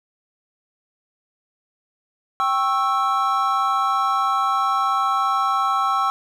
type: chord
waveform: triangle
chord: C# diminished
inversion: second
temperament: equal with one note detuned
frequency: 784 / 1097.9 / 1318.5 Hz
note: G5 / C#6 / E6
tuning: 0 / -17 / 0 cents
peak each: -22 / -20 / -19 dBFS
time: 2.4-6.1 s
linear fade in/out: 0 ms
effects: none